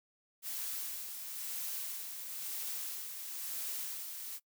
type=noise with tremolo; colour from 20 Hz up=blue; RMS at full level=-39 dBFS; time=0.42-4.4 s; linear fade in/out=50 ms; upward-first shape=sine; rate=1 Hz; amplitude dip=45%; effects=noise-tail reverb RT60 0.1 s tail -22 dB re dry

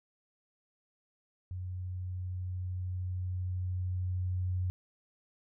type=tone with level ramp; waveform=sine; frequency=91.3 Hz; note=F#2; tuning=23 cents flat; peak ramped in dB=-36 to -29 dBFS; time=1.51-4.7 s; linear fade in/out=0 ms; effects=none

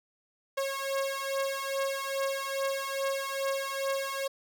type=beating tone pair; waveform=sawtooth; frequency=544 / 546.4 Hz; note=C#5 / C#5; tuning=-33 / -25 cents; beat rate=2.4 Hz; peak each=-29 dBFS; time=0.57-4.28 s; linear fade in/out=10 ms; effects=none

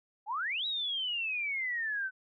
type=exponential two-way sweep; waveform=sine; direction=up then down; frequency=784 to 3907 to 1504 Hz; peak=-31 dBFS; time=0.26-2.11 s; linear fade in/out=50 ms; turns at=0.66 s; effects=none

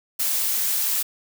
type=noise; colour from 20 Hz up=blue; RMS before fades=-23 dBFS; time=0.19-1.03 s; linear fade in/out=10 ms; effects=none

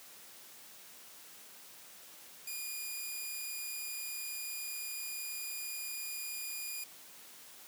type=tone; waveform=5% pulse; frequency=2438 Hz; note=D#7; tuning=36 cents flat; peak=-29 dBFS; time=2.47-6.84 s; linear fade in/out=5 ms; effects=white hiss -54 dBFS RMS until 7.67 s + high-pass 150 Hz 12 dB/octave

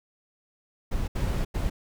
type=noise bursts at uneven times; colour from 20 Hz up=brown; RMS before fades=-27 dBFS; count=3; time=0.91-1.08 / 1.15-1.45 / 1.54-1.7 s; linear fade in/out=10 ms; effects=none

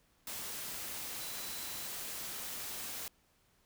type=tone in noise; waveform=sine; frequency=4000 Hz; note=B7; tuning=21 cents sharp; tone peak=-51 dBFS; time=1.2-1.88 s; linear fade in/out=2 ms; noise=white; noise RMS=-42 dBFS; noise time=0.27-3.08 s; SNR=-12 dB; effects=pink hiss -71 dBFS RMS until 3.65 s

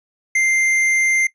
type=tone with hard clipping; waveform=sine; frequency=2093 Hz; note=C7; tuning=in tune; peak=-16 dBFS; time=0.35-1.27 s; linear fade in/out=5 ms; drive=9 dB; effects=noise-tail reverb RT60 0.1 s tail -17 dB re dry + resampled to 24000 Hz

